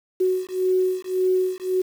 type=beating tone pair; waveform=sine; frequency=370 / 371.8 Hz; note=F#4 / F#4; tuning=0 / +8 cents; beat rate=1.8 Hz; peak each=-22 dBFS; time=0.2-1.82 s; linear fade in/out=10 ms; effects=7-bit